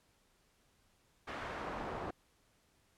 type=noise with band-pass filter sweep; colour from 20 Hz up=brown; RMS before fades=-42 dBFS; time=1.27-2.11 s; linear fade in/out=10 ms; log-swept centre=1600 to 780 Hz; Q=1; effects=pink hiss -72 dBFS RMS until 2.97 s + low-pass 12000 Hz 12 dB/octave